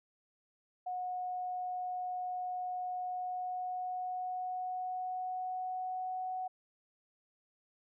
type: tone with pitch glide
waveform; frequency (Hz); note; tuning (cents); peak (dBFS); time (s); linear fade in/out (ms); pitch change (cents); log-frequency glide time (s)
sine; 729 to 742.6; F#5 to F#5; -26 to +6; -35; 0.86-6.48; 10; +32; 2.99-6.36
effects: none